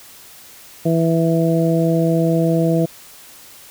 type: harmonic tone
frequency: 164.81 Hz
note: E3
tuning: in tune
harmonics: 1 / 2 / 3 / 4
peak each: -16 / -19 / -21 / -22 dBFS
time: 0.85-2.86 s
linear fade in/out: 10 ms
effects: white hiss -42 dBFS RMS until 3.7 s